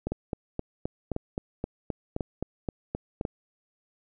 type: two click trains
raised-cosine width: 2 ms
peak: -16 / -16 dBFS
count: 13 / 4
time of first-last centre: 0.07-3.211 / 0.12-3.252 s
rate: 3.82 / 0.958 Hz
effects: none